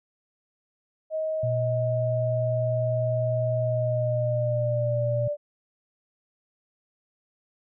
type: tone with pitch glide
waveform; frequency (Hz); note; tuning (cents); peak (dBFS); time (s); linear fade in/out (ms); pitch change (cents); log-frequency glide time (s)
sine; 630 to 587.8; D#5 to D5; +21 to +1; -25; 1.1-5.37; 50; -120; 3.6-5.03
type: tone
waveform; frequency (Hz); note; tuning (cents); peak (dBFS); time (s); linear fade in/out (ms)
sine; 120; B2; -49; -25; 1.43-5.28; 5
effects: none